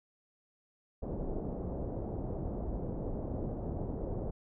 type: low-pass noise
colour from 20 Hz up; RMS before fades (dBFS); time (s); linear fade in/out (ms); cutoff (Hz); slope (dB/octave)
pink; -37; 1.02-4.31; 10; 650; 24
effects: none